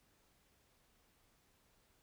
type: silence
effects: pink hiss -73 dBFS RMS until 2.02 s